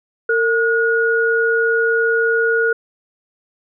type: tone pair together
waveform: sine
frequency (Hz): 455.8 / 1445.5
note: A#4 / F#6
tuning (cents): -39 / -41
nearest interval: octave + minor sixth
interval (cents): 1998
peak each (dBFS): -16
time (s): 0.29-2.73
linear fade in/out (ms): 5
effects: none